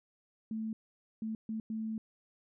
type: tone bursts at uneven times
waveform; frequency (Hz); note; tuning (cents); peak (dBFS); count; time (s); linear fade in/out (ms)
sine; 220.4; A3; +3; -34; 4; 0.51-0.73 / 1.22-1.35 / 1.49-1.6 / 1.7-1.98; 2
effects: none